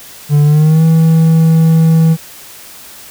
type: tone with pitch glide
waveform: triangle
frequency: 146.83 to 161.98 Hz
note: D3 to E3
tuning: 0 to -30 cents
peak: -3 dBFS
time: 0.29-2.17 s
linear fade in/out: 50 ms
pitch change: +170 cents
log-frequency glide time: 0.43-0.84 s
effects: white hiss -34 dBFS RMS until 3.1 s